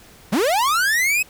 45% pulse linear sweep, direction up, 166.7 to 2588 Hz, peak -16 dBFS, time 0.32-1.23 s, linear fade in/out 10 ms, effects pink hiss -47 dBFS RMS until 1.29 s

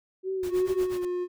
sine tone with vibrato, 370 Hz, F#4, in tune, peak -27 dBFS, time 0.23-0.87 s, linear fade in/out 50 ms, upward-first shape sine, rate 2.6 Hz, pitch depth 59 cents each way
pink noise with tremolo, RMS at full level -41 dBFS, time 0.43-1.05 s, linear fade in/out 2 ms, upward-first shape sine, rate 8.3 Hz, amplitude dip 90%
triangle tone with pitch glide, 367.3 to 357.9 Hz, F#4 to F4, -13 to +42 cents, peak -25 dBFS, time 0.48-1.28 s, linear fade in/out 50 ms, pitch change -45 cents, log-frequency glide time 0.9-1 s
effects none

